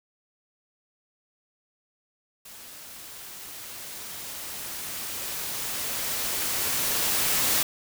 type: noise with level ramp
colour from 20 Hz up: white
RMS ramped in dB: -45 to -23 dBFS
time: 2.45-7.63 s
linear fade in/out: 5 ms
effects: none